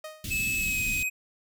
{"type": "tone with exponential decay", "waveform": "sawtooth", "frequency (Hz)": 622.3, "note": "D#5", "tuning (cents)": 0, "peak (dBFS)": -31, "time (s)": [0.04, 0.41], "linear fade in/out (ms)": 5, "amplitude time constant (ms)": 79}
{"type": "band-stop noise", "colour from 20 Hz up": "pink", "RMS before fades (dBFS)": -35, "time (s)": [0.24, 1.03], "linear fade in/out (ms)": 2, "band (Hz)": [280, 2600], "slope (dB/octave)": 24}
{"type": "tone with pitch glide", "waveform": "square", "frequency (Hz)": [2600, 2517], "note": ["E7", "D#7"], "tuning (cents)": [-24, 19], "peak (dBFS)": -27, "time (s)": [0.3, 1.1], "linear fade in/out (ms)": 20, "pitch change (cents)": -57, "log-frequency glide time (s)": [0.55, 0.81]}
{"effects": []}